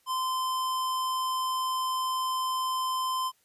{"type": "tone", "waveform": "square", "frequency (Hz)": 1033, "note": "C6", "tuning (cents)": -22, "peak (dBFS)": -28, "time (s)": [0.06, 3.32], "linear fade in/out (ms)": 50, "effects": ["white hiss -68 dBFS RMS until 3.44 s", "resampled to 32000 Hz"]}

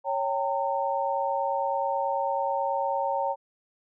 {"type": "chord", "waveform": "sine", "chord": "G diminished", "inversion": "second", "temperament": "equal with one note detuned", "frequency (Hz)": [554.4, 784, 913.1], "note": ["Db5", "G5", "Bb5"], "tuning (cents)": [0, 0, -36], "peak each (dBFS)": [-29, -30, -28], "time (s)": [0.04, 3.36], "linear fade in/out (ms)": 50, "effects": []}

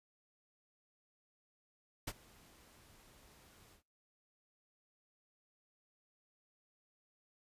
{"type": "noise with ADSR envelope", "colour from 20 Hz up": "pink", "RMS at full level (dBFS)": -39, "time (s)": [2.07, 3.83], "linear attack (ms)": 9, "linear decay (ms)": 44, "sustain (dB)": -24, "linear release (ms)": 110, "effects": ["noise-tail reverb RT60 0.4 s tail -26 dB re dry", "resampled to 32000 Hz"]}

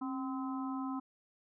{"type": "harmonic tone with a mistuned harmonic", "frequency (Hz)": 257.4, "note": "C4", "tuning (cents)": -28, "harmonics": [1, 3, 4, 5], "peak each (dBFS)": [-36, -46, -44, -47], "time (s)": [0.01, 1], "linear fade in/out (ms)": 10, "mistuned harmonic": 1, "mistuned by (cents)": 69, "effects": []}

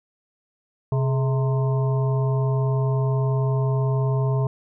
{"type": "harmonic tone with a mistuned harmonic", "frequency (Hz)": 130.81, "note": "C3", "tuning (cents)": 0, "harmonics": [1, 3, 5, 7, 8], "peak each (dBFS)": [-19, -29, -33, -36, -37], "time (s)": [0.92, 4.47], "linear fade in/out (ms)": 2, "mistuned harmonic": 3, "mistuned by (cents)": 110, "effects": []}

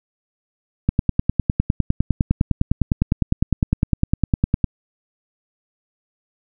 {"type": "click train", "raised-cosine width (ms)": 5, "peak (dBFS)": -3, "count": 38, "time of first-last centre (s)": [0.89, 4.643], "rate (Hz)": 9.86, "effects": []}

